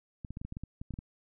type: clicks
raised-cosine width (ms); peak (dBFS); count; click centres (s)
5; -27; 12; 0.248 / 0.306 / 0.371 / 0.415 / 0.45 / 0.524 / 0.569 / 0.636 / 0.815 / 0.907 / 0.939 / 0.989
effects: none